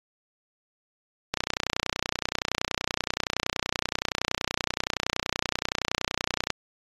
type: click train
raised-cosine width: 0.2 ms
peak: -7 dBFS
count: 159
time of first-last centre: 1.34-6.503 s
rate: 30.6 Hz
effects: AAC 32 kbps